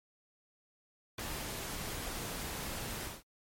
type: noise with ADSR envelope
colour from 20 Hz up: pink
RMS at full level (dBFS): -36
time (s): 1.18-3.23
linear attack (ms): 7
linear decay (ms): 13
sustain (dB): -4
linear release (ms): 190
effects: MP3 64 kbps